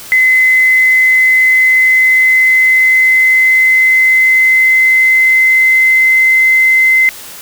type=tone with pitch glide; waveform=sine; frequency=2040 to 2061 Hz; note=C7 to C7; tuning=-44 to -27 cents; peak=-5 dBFS; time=0.12-7.09 s; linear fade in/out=0 ms; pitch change=+17 cents; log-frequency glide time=1.21-6.48 s; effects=white hiss -30 dBFS RMS until 7.41 s